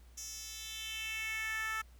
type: tone with high-pass filter sweep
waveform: 10% pulse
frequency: 440 Hz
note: A4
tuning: in tune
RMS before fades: -40 dBFS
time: 0.17-1.82 s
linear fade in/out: 10 ms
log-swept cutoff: 5900 to 1400 Hz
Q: 3.2
effects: added 60 Hz sine -55 dBFS peak until 1.99 s + pink hiss -67 dBFS RMS until 1.99 s